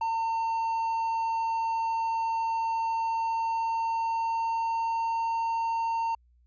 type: tone with pitch glide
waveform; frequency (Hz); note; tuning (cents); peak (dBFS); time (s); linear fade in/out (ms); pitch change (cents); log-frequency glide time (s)
triangle; 907 to 913.3; A#5 to A#5; -48 to -36; -24; 0.01-6.15; 5; +12; 2.96-5.34
effects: added 60 Hz sine -59 dBFS peak until 6.46 s + resampled to 16000 Hz